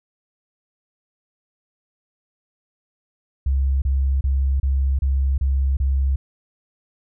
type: tone bursts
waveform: sine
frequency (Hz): 67.5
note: C#2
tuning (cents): -45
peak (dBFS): -16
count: 7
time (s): 3.46-6.16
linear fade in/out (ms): 5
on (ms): 360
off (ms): 30
effects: none